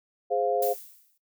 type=chord; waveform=sine; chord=F minor; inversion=first; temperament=equal; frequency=415.3 / 523.3 / 698.5 Hz; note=Ab4 / C5 / F5; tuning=0 / 0 / 0 cents; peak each=-28 / -27 / -27 dBFS; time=0.3-0.74 s; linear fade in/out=20 ms
type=noise with exponential decay; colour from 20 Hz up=violet; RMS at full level=-31 dBFS; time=0.62-1.18 s; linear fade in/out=5 ms; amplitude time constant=120 ms
effects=noise-tail reverb RT60 0.1 s tail -17 dB re dry